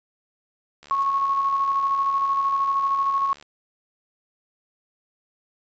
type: click train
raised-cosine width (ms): 0.2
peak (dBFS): -28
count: 191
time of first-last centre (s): 0.83-3.426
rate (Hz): 73.2
type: tone with tremolo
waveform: sine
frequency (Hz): 1100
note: C#6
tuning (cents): -14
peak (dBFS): -18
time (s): 0.91-3.33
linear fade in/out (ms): 0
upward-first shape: square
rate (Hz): 13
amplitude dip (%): 30
type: noise with exponential growth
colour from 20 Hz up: violet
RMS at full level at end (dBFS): -36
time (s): 0.95-1.03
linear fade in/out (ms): 0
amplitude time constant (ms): 16
effects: resampled to 16000 Hz